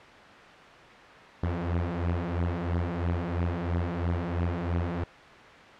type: beating tone pair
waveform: sawtooth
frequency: 84.8 / 87.8 Hz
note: E2 / F2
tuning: +50 / +10 cents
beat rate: 3 Hz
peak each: -26 dBFS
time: 1.43-5.04 s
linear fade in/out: 5 ms
effects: white hiss -47 dBFS RMS until 5.79 s + low-pass 2000 Hz 12 dB/octave